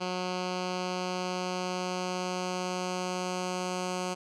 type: tone with low-pass filter sweep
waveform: 10% pulse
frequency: 182.2 Hz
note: F#3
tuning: 26 cents flat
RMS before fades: -33 dBFS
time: 0-4.15 s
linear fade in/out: 20 ms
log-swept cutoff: 4800 to 7200 Hz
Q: 1.6
effects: none